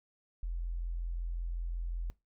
sine tone, 42.72 Hz, F1, 37 cents flat, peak -33 dBFS, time 0.43-2.1 s, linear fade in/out 0 ms, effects noise-tail reverb RT60 0.2 s tail -20 dB re dry

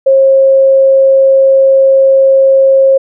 sine tone, 538 Hz, C5, 48 cents sharp, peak -3 dBFS, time 0.06-2.98 s, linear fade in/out 10 ms, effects none

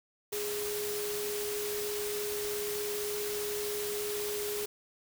sine tone in noise, 415.3 Hz, G#4, in tune, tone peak -34 dBFS, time 0.32-4.66 s, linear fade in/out 10 ms, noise white, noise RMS -38 dBFS, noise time 0.32-4.66 s, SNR +1 dB, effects none

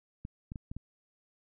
clicks, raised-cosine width 5 ms, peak -27 dBFS, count 5, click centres 0.251 / 0.519 / 0.558 / 0.715 / 0.766 s, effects none

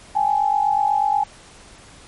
sine tone pair together, 802 / 850.2 Hz, G5 / G#5, +39 / +40 cents, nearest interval minor second, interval 101 cents, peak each -19 / -18 dBFS, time 0.15-1.24 s, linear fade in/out 10 ms, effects pink hiss -45 dBFS RMS until 2.07 s + MP3 48 kbps

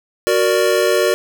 square chord, Gb augmented, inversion none, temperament equal, 370 / 466.2 / 587.3 Hz, Gb4 / Bb4 / D5, 0 / 0 / 0 cents, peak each -18 dBFS, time 0.27-1.14 s, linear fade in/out 0 ms, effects none

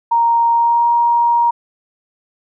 sine tone with pitch glide, 932.3 to 943.1 Hz, A#5 to A#5, 0 to +20 cents, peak -10 dBFS, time 0.11-1.51 s, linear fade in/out 10 ms, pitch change +20 cents, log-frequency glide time 0.52-0.88 s, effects none

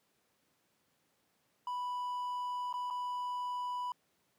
triangle tone with dropouts, 987.8 Hz, B5, in tune, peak -33 dBFS, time 1.67-3.92 s, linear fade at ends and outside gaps 2 ms, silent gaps 2.728-2.739 / 2.902-2.907 s, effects pink hiss -75 dBFS RMS until 4.38 s + high-pass 150 Hz 12 dB/octave

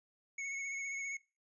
square tone with vibrato, 2204 Hz, C#7, 11 cents flat, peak -39 dBFS, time 0.38-1.17 s, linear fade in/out 5 ms, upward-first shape sine, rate 15 Hz, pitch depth 24 cents each way, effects noise-tail reverb RT60 0.3 s tail -21 dB re dry + resampled to 22050 Hz

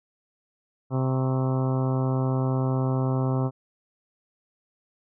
harmonic tone with a mistuned harmonic, 130.81 Hz, C3, in tune, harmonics 1 / 2 / 3 / 4 / 5 / 6 / 7 / 8 / 9 / 10, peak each -23 / -29 / -33 / -35 / -37 / -39 / -40 / -41 / -42 / -43 dBFS, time 0.9-3.51 s, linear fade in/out 50 ms, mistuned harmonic 9, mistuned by -61 cents, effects none

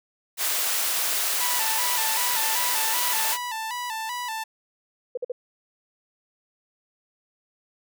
white high-pass noise, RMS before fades -25 dBFS, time 0.37-3.38 s, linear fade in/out 50 ms, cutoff 570 Hz, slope 12 dB/octave
sawtooth tone with vibrato, 932.3 Hz, A#5, in tune, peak -25 dBFS, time 1.4-4.44 s, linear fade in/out 10 ms, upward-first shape square, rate 2.6 Hz, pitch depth 89 cents each way
sine tone bursts, 493.9 Hz, B4, in tune, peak -25 dBFS, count 3, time 5.15-5.32 s, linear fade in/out 5 ms, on 24 ms, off 49 ms
effects none

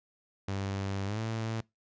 sawtooth tone with pitch glide, 98 to 111.92 Hz, G2 to A2, 0 to +30 cents, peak -28 dBFS, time 0.48-1.61 s, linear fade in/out 5 ms, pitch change +230 cents, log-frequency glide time 1.06-1.2 s, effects noise-tail reverb RT60 0.2 s tail -24 dB re dry + resampled to 16000 Hz

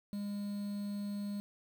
triangle tone with quantisation, 203.4 Hz, G#3, 36 cents flat, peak -34 dBFS, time 0.13-1.4 s, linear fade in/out 0 ms, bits 9, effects none

